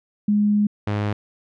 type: tone pair in turn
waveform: sine / sawtooth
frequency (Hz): 207.7 / 103.85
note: G#3 / G#2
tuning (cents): 0 / 0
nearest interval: octave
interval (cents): 1200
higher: first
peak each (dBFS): -15 / -17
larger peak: first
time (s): 0.28-0.67 / 0.87-1.13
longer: first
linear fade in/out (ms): 5
effects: low-pass 3000 Hz 12 dB/octave